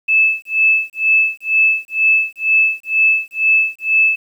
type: tone with tremolo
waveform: sine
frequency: 2617 Hz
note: E7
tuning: 13 cents flat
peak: -8 dBFS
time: 0.08-4.16 s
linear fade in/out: 10 ms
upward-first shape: sine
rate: 2.1 Hz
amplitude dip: 100%
effects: 8-bit